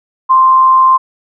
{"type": "tone with amplitude modulation", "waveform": "sine", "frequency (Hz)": 1046.5, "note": "C6", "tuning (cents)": 0, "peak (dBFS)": -3, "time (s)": [0.29, 0.98], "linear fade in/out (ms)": 20, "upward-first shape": "sine", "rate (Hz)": 143, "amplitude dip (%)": 25, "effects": []}